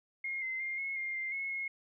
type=tone with pitch steps; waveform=sine; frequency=2142 / 2066 / 2114 / 2176 / 2117 / 2096 / 2180 / 2164 Hz; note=C7 / C7 / C7 / C#7 / C7 / C7 / C#7 / C#7; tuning=+40 / -22 / +17 / -33 / +20 / +2 / -29 / -42 cents; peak=-34 dBFS; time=0.24-1.68 s; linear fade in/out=5 ms; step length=180 ms; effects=none